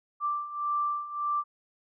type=beating tone pair; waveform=sine; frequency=1174.7 / 1176.4 Hz; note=D6 / D6; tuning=0 / +3 cents; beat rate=1.7 Hz; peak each=-33 / -29 dBFS; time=0.2-1.44 s; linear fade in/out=50 ms; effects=none